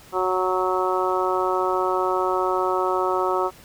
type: harmonic tone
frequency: 185 Hz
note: F#3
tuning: in tune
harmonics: 2 / 3 / 4 / 5 / 6 / 7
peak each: -24 / -28 / -28 / -27 / -28 / -27 dBFS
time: 0.12-3.51 s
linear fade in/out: 50 ms
effects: pink hiss -48 dBFS RMS until 3.64 s